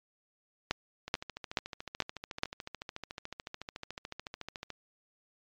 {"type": "two click trains", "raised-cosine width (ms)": 0.2, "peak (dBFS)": [-22, -10], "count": [51, 5], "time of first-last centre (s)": [[1.08, 4.703], [0.71, 2.434]], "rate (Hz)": [13.8, 2.32], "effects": ["low-pass 6000 Hz 12 dB/octave", "MP3 96 kbps"]}